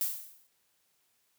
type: noise with exponential decay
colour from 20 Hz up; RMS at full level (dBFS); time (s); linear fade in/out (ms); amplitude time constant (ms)
violet; -28; 0.01-0.47; 1; 100
effects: white hiss -73 dBFS RMS until 1.38 s + high-pass 60 Hz 12 dB/octave